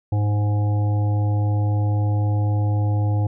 harmonic tone, 103.83 Hz, G#2, in tune, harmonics 1 / 3 / 5 / 7 / 8, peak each -17 / -31 / -35 / -36 / -36 dBFS, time 0.12-3.27 s, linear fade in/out 5 ms, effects none

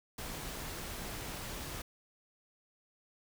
pink noise, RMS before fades -42 dBFS, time 0.18-1.82 s, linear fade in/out 5 ms, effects none

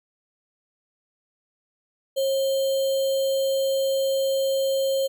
sine tone with sample-and-hold, 540 Hz, C#5, 45 cents flat, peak -20 dBFS, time 2.16-5.08 s, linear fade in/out 20 ms, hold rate 3675 Hz, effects none

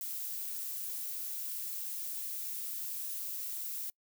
violet noise, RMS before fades -39 dBFS, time 0.01-3.9 s, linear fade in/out 2 ms, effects noise-tail reverb RT60 0.1 s tail -26 dB re dry

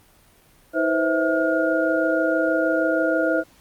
sine tone cluster, 320.4 / 495.7 / 522 / 654 / 1425 Hz, E4 / B4 / C5 / E5 / F6, -49 / +6 / -4 / -14 / +34 cents, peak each -23 / -30 / -24 / -23 / -25 dBFS, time 0.73-3.44 s, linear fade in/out 50 ms, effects pink hiss -55 dBFS RMS until 3.6 s + Opus 32 kbps

